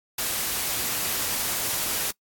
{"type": "noise", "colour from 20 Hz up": "white", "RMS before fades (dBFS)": -27, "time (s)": [0.18, 2.11], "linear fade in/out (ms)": 5, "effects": ["noise-tail reverb RT60 0.1 s tail -23 dB re dry", "AAC 64 kbps"]}